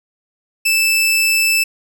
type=tone; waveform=sawtooth; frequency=2637 Hz; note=E7; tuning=in tune; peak=-9 dBFS; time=0.65-1.64 s; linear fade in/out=10 ms; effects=none